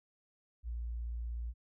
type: tone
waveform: sine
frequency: 58.27 Hz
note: A#1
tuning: in tune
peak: -36 dBFS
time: 0.63-1.54 s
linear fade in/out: 50 ms
effects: none